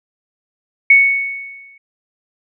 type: tone with exponential decay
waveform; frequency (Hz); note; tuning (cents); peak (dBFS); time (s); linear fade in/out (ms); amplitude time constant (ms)
sine; 2218; C#7; 0; -3; 0.9-1.78; 5; 190
effects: none